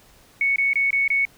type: tone bursts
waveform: sine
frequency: 2217 Hz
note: C#7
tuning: in tune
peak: -17 dBFS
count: 5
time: 0.41-1.252 s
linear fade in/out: 2 ms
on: 150 ms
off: 23 ms
effects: pink hiss -53 dBFS RMS until 1.37 s